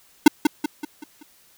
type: tone with echo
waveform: square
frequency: 300.2 Hz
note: D4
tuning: 38 cents sharp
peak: -6 dBFS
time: 0.26-0.28 s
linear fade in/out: 5 ms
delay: 190 ms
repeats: 5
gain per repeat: -7 dB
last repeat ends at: 1.23 s
effects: white hiss -56 dBFS RMS until 1.57 s